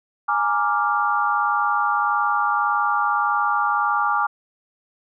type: chord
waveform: sine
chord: Bb dominant seventh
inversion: third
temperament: equal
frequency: 830.6 / 932.3 / 1174.7 / 1396.9 Hz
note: Ab5 / Bb5 / D6 / F6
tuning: 0 / 0 / 0 / 0 cents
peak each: -23 / -27 / -21 / -24 dBFS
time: 0.28-4.27 s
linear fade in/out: 10 ms
effects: none